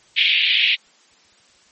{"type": "band-pass noise", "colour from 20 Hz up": "white", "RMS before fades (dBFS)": -17, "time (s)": [0.16, 0.76], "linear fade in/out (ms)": 20, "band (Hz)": [2200, 3500], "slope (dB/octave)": 48, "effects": ["white hiss -54 dBFS RMS until 1.71 s", "MP3 32 kbps"]}